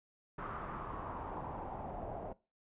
pink noise with low-pass filter sweep, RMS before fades -43 dBFS, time 0.38-2.33 s, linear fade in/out 5 ms, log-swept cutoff 1300 to 680 Hz, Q 3.6, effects noise-tail reverb RT60 0.3 s tail -21 dB re dry + resampled to 8000 Hz

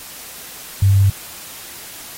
sine tone, 98 Hz, G2, in tune, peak -9 dBFS, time 0.82-1.1 s, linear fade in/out 5 ms, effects white hiss -35 dBFS RMS until 2.17 s + AAC 48 kbps

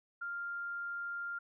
sine tone, 1396.9 Hz, F6, in tune, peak -37 dBFS, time 0.21-1.39 s, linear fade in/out 10 ms, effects none

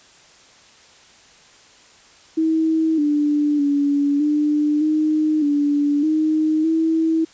sine tone with pitch steps, 320.2 / 294.7 / 285.3 / 298 / 308.5 / 289.6 / 311.5 / 323.1 Hz, D#4 / D4 / C#4 / D4 / D#4 / D4 / D#4 / E4, +50 / +6 / +50 / +25 / -15 / -24 / +2 / -35 cents, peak -15 dBFS, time 2.37-7.25 s, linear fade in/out 10 ms, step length 610 ms, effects white hiss -49 dBFS RMS until 7.33 s + resampled to 16000 Hz

